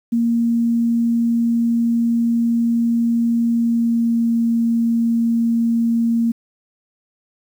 sine tone with pitch glide, 233.1 to 231.4 Hz, A#3 to A#3, 0 to -13 cents, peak -14 dBFS, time 0.12-6.32 s, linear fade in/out 10 ms, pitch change -13 cents, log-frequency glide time 3.51-4.39 s, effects 8-bit

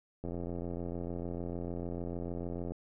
click train, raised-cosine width 2 ms, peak -26 dBFS, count 216, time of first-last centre 0.24-2.72 s, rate 86.7 Hz, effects none

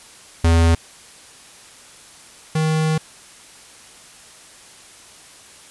square tone pair in turn, 83.1 / 157.29 Hz, E2 / D#3, +15 / +19 cents, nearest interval major seventh, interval 1104 cents, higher second, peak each -12 / -17 dBFS, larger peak first, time 0.44-0.75 / 2.55-2.98 s, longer second, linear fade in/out 5 ms, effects white hiss -44 dBFS RMS until 5.7 s + resampled to 24000 Hz

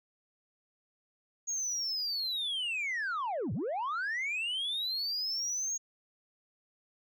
sine linear two-way sweep, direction down then up, 6645 to 89.5 to 6645 Hz, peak -29 dBFS, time 1.47-5.78 s, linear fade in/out 20 ms, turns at 3.53 s, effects tanh soft clip ceiling -30 dBFS

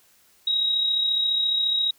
sine tone with amplitude modulation, 3811 Hz, A#7, 38 cents sharp, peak -18 dBFS, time 0.47-1.91 s, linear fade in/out 5 ms, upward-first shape sine, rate 34.5 Hz, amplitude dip 40%, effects white hiss -59 dBFS RMS until 1.98 s

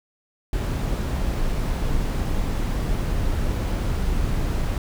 brown noise, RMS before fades -23 dBFS, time 0.53-4.78 s, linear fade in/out 2 ms, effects none

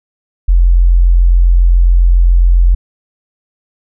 sine tone, 43.65 Hz, F1, in tune, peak -4 dBFS, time 0.48-2.75 s, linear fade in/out 10 ms, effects none

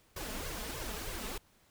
pink noise with flanger, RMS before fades -40 dBFS, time 0.16-1.38 s, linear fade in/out 5 ms, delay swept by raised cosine 1.8 to 4.7 ms, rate 3.2 Hz, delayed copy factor +0.9, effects pink hiss -67 dBFS RMS until 1.7 s

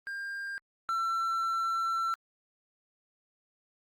triangle tone pair in turn, 1600 / 1345.4 Hz, G6 / E6, +35 / +35 cents, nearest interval minor third, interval 300 cents, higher first, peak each -33 / -26 dBFS, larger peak second, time 0.07-0.58 / 0.89-2.14 s, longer second, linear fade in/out 0 ms, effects Opus 32 kbps

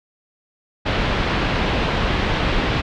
pink low-pass noise, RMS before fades -20 dBFS, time 0.85-2.82 s, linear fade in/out 20 ms, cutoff 3700 Hz, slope 24 dB/octave, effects none

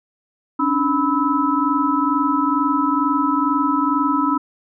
sine tone cluster, 275 / 297.2 / 992 / 1301 Hz, C#4 / D4 / B5 / E6, -14 / +21 / +7 / -23 cents, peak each -21 dBFS, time 0.59-4.38 s, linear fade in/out 10 ms, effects none

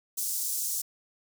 pink high-pass noise, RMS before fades -31 dBFS, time 0.17-0.82 s, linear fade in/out 10 ms, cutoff 6200 Hz, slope 24 dB/octave, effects none

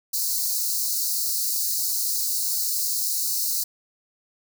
white high-pass noise, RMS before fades -25 dBFS, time 0.13-3.64 s, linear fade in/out 10 ms, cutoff 4100 Hz, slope 96 dB/octave, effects none

